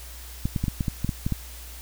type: clicks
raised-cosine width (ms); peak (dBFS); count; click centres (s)
5; -12; 10; 0.455 / 0.562 / 0.64 / 0.682 / 0.808 / 0.882 / 1.046 / 1.092 / 1.265 / 1.323
effects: added 60 Hz sine -40 dBFS peak until 1.81 s + white hiss -44 dBFS RMS until 1.81 s